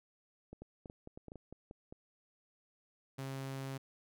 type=clicks; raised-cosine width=2 ms; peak=-35 dBFS; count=12; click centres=0.53 / 0.62 / 0.858 / 0.899 / 1.074 / 1.175 / 1.283 / 1.319 / 1.357 / 1.526 / 1.711 / 1.925 s
type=tone; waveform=sawtooth; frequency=135 Hz; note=C#3; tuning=45 cents flat; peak=-36 dBFS; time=3.18-3.78 s; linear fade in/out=10 ms
effects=none